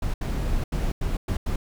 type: noise bursts at uneven times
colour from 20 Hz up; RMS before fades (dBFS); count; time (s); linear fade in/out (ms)
brown; -25; 6; 0.02-0.14 / 0.21-0.64 / 0.72-0.92 / 1.01-1.17 / 1.28-1.37 / 1.46-1.56; 5
effects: none